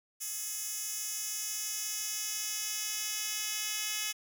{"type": "tone with high-pass filter sweep", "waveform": "10% pulse", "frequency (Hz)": 425.9, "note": "G#4", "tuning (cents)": 44, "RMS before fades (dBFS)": -36, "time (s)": [0.2, 4.13], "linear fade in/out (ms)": 20, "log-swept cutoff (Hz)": [7600, 3800], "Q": 1.2, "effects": []}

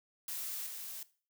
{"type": "noise with level steps", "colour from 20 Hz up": "blue", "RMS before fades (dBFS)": [-40, -44], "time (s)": [0.28, 1.03], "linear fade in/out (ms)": 2, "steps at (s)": 0.66, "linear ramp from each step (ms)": 10, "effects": ["noise-tail reverb RT60 0.4 s tail -18 dB re dry"]}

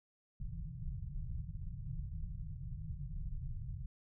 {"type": "low-pass noise", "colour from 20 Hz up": "pink", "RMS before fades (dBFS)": -42, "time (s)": [0.4, 3.86], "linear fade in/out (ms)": 5, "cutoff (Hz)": 170, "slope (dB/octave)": 96, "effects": []}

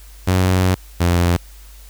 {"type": "tone pair in turn", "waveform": "sawtooth", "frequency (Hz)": [92.5, 87.06], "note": ["F#2", "F2"], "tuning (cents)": [0, -5], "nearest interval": "minor second", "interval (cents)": 105, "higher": "first", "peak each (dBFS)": -9, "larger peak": "neither", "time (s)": [[0.27, 0.75], [1, 1.37]], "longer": "first", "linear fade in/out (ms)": 10, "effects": ["added 50 Hz sine -38 dBFS peak until 1.89 s", "white hiss -47 dBFS RMS until 1.89 s"]}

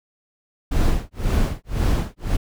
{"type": "noise with tremolo", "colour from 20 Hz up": "brown", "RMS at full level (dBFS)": -17, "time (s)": [0.71, 2.37], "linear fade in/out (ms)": 10, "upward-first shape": "sine", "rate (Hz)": 1.9, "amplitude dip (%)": 100, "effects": []}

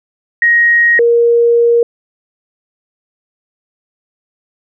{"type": "tone pair in turn", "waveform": "sine", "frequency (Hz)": [1881, 470.2], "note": ["A#6", "A#4"], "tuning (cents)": [15, 15], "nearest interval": "2 octaves", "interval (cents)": 2400, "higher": "first", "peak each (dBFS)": -6, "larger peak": "neither", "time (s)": [[0.42, 0.99], [0.99, 1.83]], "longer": "second", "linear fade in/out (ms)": 2, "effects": []}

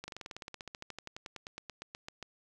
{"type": "slowing click train", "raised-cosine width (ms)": 0.2, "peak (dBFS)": -25, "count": 28, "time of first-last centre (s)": [0.04, 2.227], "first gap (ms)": 40, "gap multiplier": 1.05, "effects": []}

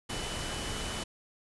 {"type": "tone in noise", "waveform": "sine", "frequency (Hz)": 2987, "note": "F#7", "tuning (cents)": 16, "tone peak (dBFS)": -43, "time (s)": [0.09, 1.04], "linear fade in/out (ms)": 10, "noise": "pink", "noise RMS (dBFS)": -36, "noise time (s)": [0.09, 1.04], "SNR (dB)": -10, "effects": ["resampled to 24000 Hz"]}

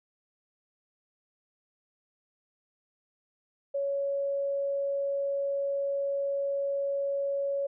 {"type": "tone", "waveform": "sine", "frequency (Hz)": 558, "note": "C#5", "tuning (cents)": 11, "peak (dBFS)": -27, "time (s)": [3.74, 7.67], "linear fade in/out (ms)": 10, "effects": []}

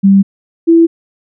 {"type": "tone pair in turn", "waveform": "sine", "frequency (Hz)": [196, 332.3], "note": ["G3", "E4"], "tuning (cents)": [0, 14], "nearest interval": "major sixth", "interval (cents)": 914, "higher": "second", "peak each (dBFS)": -3, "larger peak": "neither", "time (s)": [[0.03, 0.23], [0.67, 0.87]], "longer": "neither", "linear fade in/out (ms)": 20, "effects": []}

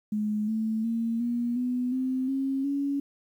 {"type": "tone with pitch steps", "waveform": "sine", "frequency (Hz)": [211.5, 220.2, 229.3, 238.8, 248.6, 258.9, 269.6, 280.7], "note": ["G#3", "A3", "A#3", "A#3", "B3", "C4", "C#4", "C#4"], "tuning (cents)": [32, 2, -28, 42, 12, -18, -48, 22], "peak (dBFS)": -25, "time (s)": [0.12, 3], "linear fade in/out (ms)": 5, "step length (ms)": 360, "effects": ["10-bit"]}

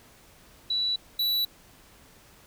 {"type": "tone pair in turn", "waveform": ["sine", "square"], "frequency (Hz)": [3941, 3941], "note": ["B7", "B7"], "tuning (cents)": [-4, -4], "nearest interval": "unison", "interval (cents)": 0, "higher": "neither", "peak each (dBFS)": -24, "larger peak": "neither", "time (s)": [[0.7, 0.96], [1.19, 1.45]], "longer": "neither", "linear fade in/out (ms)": 5, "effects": ["pink hiss -55 dBFS RMS until 2.46 s"]}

